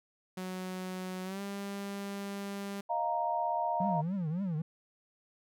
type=tone with pitch glide; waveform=sawtooth; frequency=185 to 199.43 Hz; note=F#3 to G3; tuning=0 to +30 cents; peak=-33 dBFS; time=0.37-2.81 s; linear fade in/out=5 ms; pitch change=+130 cents; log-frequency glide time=1.24-1.41 s
type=chord; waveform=sine; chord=Eb suspended second; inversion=none; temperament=equal; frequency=622.3 / 698.5 / 932.3 Hz; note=Eb5 / F5 / Bb5; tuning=0 / 0 / 0 cents; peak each=-37 / -33 / -32 dBFS; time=2.89-4.02 s; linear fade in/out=20 ms
type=tone with vibrato; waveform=triangle; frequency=174.61 Hz; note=F3; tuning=in tune; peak=-29 dBFS; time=3.8-4.62 s; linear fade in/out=5 ms; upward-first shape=triangle; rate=3.6 Hz; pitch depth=280 cents each way
effects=none